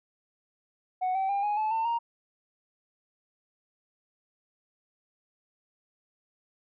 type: tone with pitch steps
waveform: sine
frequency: 740 / 769.2 / 799.6 / 831.1 / 863.9 / 898 / 933.4 Hz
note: F#5 / G5 / G5 / G#5 / A5 / A5 / A#5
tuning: 0 / -33 / +34 / +1 / -32 / +35 / +2 cents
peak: -23 dBFS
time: 1.01-1.99 s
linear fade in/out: 20 ms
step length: 140 ms
effects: tanh soft clip ceiling -24 dBFS